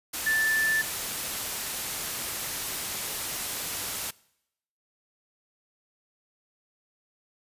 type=tone in noise; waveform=sine; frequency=1760 Hz; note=A6; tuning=in tune; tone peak=-22 dBFS; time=0.26-0.82 s; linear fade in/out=10 ms; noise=white; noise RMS=-32 dBFS; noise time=0.13-4.11 s; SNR=+7 dB; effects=noise-tail reverb RT60 0.8 s tail -23 dB re dry + resampled to 32000 Hz